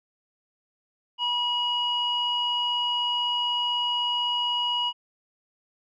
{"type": "tone with low-pass filter", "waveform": "square", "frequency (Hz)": 967, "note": "B5", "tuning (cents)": -37, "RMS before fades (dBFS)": -26, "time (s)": [1.18, 4.93], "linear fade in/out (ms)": 50, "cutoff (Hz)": 2900, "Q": 5.3, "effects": []}